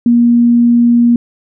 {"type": "tone", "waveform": "sine", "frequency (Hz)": 237.6, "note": "A#3", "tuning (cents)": 33, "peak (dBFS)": -5, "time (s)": [0.06, 1.16], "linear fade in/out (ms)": 2, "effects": []}